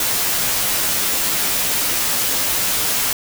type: noise with comb filter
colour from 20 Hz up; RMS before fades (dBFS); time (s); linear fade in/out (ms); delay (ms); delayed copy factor
white; -19; 0-3.13; 2; 13; -0.65
effects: none